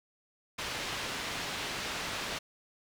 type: low-pass noise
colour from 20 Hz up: white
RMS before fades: -37 dBFS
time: 0.58-2.39 s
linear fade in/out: 10 ms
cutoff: 3800 Hz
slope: 12 dB/octave
effects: none